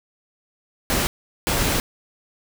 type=noise bursts at uneven times; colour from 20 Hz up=pink; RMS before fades=-21 dBFS; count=2; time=0.9-1.07 / 1.47-1.8 s; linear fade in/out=0 ms; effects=none